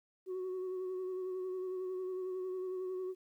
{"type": "tone with vibrato", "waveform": "sine", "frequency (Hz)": 370.9, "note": "F#4", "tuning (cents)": 4, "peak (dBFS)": -34, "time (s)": [0.26, 3.15], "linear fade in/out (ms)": 50, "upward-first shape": "sine", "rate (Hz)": 11, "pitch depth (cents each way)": 26, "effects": ["tanh soft clip ceiling -35 dBFS", "12-bit"]}